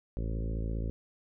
harmonic tone with a mistuned harmonic, 55.1 Hz, A1, 3 cents sharp, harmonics 1 / 2 / 3 / 4 / 5 / 6 / 7 / 8 / 9 / 10, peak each -32 / -38 / -42 / -44 / -46 / -48 / -49 / -50 / -51 / -52 dBFS, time 0.17-0.9 s, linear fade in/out 0 ms, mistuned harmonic 1, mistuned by -55 cents, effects none

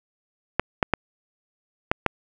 clicks, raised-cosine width 0.5 ms, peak -3 dBFS, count 5, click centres 0.596 / 0.828 / 0.937 / 1.915 / 2.063 s, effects none

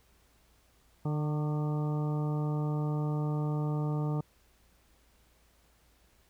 harmonic tone with a mistuned harmonic, 150 Hz, D3, 37 cents sharp, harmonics 1 / 2 / 3 / 4 / 5 / 6 / 7 / 8, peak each -29 / -38 / -41 / -46 / -46 / -46 / -52 / -48 dBFS, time 1.05-4.21 s, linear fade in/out 5 ms, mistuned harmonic 7, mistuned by +88 cents, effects added 57 Hz sine -67 dBFS peak until 6.29 s + pink hiss -67 dBFS RMS until 6.29 s

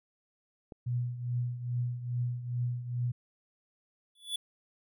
click, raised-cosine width 2 ms, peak -31 dBFS, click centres 0.722 s
sine tone with tremolo, 122.1 Hz, B2, 19 cents flat, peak -27 dBFS, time 0.86-3.12 s, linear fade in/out 10 ms, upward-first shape triangle, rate 2.4 Hz, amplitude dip 75%
square tone with exponential growth, 3443 Hz, A7, 38 cents flat, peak -29 dBFS, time 4.15-4.36 s, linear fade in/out 5 ms, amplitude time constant 45 ms
effects none

